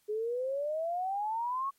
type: exponential sweep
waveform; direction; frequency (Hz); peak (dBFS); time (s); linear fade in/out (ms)
sine; up; 415.3 to 1119; -30; 0.08-1.71; 20
effects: white hiss -71 dBFS RMS until 1.78 s + MP3 64 kbps